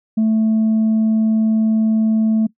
sine tone, 220 Hz, A3, in tune, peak -10 dBFS, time 0.17-2.47 s, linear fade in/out 10 ms, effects noise-tail reverb RT60 0.1 s tail -20 dB re dry + tanh soft clip ceiling -11 dBFS

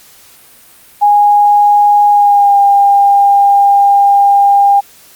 sine tone with pitch glide, 824 to 802.9 Hz, G#5 to G5, -14 to +41 cents, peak -4 dBFS, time 1.01-4.81 s, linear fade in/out 20 ms, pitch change -45 cents, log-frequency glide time 2.1-2.58 s, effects white hiss -41 dBFS RMS until 5.15 s + Opus 48 kbps

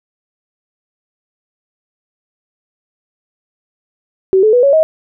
sine tone with pitch steps, 380.6 / 432.2 / 490.7 / 557.2 / 632.7 Hz, F#4 / A4 / B4 / C#5 / D#5, +49 / -31 / -11 / +9 / +29 cents, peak -6 dBFS, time 4.33-4.83 s, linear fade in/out 0 ms, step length 100 ms, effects none

